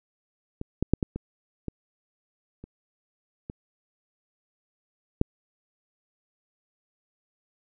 clicks, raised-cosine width 3 ms, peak -20 / -11 / -6 / -12 / -19 / -18 / -28 / -22 / -7 dBFS, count 9, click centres 0.614 / 0.826 / 0.936 / 1.028 / 1.16 / 1.683 / 2.64 / 3.499 / 5.214 s, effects none

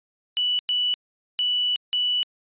sine tone bursts at uneven times, 2960 Hz, F#7, in tune, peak -20 dBFS, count 4, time 0.37-0.59 / 0.69-0.94 / 1.39-1.76 / 1.93-2.23 s, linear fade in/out 0 ms, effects resampled to 8000 Hz

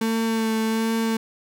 35% pulse tone with vibrato, 223.6 Hz, A3, 28 cents sharp, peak -19 dBFS, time 0.01-1.17 s, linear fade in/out 5 ms, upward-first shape sine, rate 1.3 Hz, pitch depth 17 cents each way, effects none

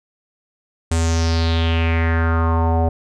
square tone with low-pass filter sweep, 82.41 Hz, E2, in tune, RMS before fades -17 dBFS, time 0.91-2.89 s, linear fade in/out 5 ms, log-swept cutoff 8400 to 670 Hz, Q 4.1, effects none

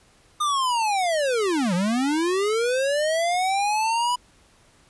square linear two-way sweep, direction down then up, 1225 to 169.3 to 992 Hz, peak -21 dBFS, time 0.4-4.16 s, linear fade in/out 10 ms, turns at 1.74 s, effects pink hiss -57 dBFS RMS until 4.89 s + resampled to 24000 Hz

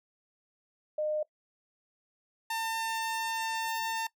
sine / sawtooth tone pair in turn, 610 / 900.4 Hz, D#5 / A5, -34 / +40 cents, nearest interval perfect fifth, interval 674 cents, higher second, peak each -28 / -27 dBFS, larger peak second, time 0.98-1.23 / 2.5-4.07 s, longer second, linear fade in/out 5 ms, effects noise-tail reverb RT60 0.1 s tail -21 dB re dry

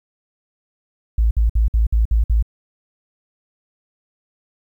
sine tone bursts, 55.5 Hz, A1, 16 cents sharp, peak -12 dBFS, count 7, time 1.18-2.426 s, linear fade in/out 5 ms, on 130 ms, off 56 ms, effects 9-bit

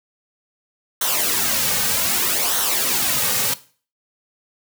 white noise with flanger, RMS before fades -20 dBFS, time 1.01-3.54 s, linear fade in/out 5 ms, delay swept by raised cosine 0.41 to 3.01 ms, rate 0.64 Hz, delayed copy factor -0.65, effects noise-tail reverb RT60 0.4 s tail -17 dB re dry

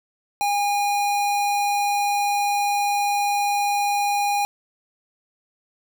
square tone, 815 Hz, G#5, 33 cents flat, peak -20 dBFS, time 0.41-4.45 s, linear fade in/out 0 ms, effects none

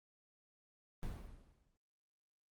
brown noise with exponential decay, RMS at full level -40 dBFS, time 1.03-1.77 s, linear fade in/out 0 ms, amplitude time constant 160 ms, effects Opus 32 kbps

